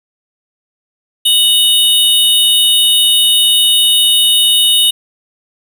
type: tone pair together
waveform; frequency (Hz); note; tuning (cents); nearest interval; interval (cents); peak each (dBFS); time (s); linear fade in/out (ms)
square; 2960 / 3699; F#7 / A#7; 0 / -14; major third; 386; -11; 1.25-4.91; 10
effects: 7-bit